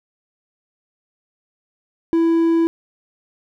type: tone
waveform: triangle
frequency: 331.2 Hz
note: E4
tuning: 8 cents sharp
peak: -11 dBFS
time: 2.13-2.67 s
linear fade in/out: 0 ms
effects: none